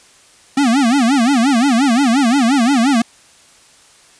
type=tone with vibrato; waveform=square; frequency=254.7 Hz; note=C4; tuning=46 cents flat; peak=-11 dBFS; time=0.57-3.02 s; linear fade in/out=5 ms; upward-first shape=sine; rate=5.7 Hz; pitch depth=220 cents each way; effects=white hiss -47 dBFS RMS until 4.19 s + resampled to 22050 Hz